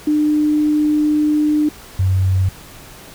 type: tone pair in turn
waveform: sine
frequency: 301.1 / 94.24 Hz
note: D4 / F#2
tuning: +43 / +32 cents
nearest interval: octave + minor sixth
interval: 2011 cents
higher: first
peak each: -12 dBFS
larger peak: neither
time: 0.07-1.69 / 1.99-2.49 s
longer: first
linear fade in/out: 5 ms
effects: pink hiss -39 dBFS RMS until 3.14 s